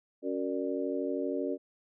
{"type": "harmonic tone with a mistuned harmonic", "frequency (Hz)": 92.7, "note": "F#2", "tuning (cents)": 4, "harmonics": [3, 4, 5, 6], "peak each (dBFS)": [-34, -35, -36, -37], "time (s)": [0.22, 1.58], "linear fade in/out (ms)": 50, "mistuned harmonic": 6, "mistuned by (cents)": 100, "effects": []}